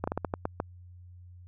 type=slowing click train; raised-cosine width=1 ms; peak=-15 dBFS; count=8; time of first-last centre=0.04-0.601 s; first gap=35 ms; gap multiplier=1.27; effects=added 89 Hz sine -47 dBFS peak until 1.47 s